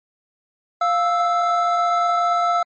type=tone pair together; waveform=triangle; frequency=698.5 / 1318.5 Hz; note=F5 / E6; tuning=0 / 0 cents; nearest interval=major seventh; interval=1100 cents; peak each=-17 dBFS; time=0.81-2.63 s; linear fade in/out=5 ms; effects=MP3 32 kbps